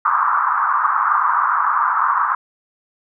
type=band-pass noise; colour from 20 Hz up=white; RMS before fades=-17 dBFS; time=0.05-2.35 s; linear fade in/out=5 ms; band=1000 to 1300 Hz; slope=48 dB/octave; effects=none